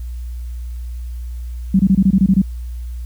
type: tone bursts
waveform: sine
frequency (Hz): 191.7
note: G3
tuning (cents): -38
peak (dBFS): -8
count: 9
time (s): 1.74-2.418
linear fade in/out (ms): 5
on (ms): 54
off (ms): 24
effects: added 60 Hz sine -24 dBFS peak until 3.05 s + white hiss -52 dBFS RMS until 3.05 s